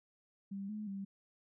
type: tone with pitch steps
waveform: sine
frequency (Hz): 197.1 / 212.4 / 196.3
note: G3 / G#3 / G3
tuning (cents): +10 / +39 / +3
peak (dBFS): -39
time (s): 0.51-1.05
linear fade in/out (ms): 10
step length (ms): 180
effects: none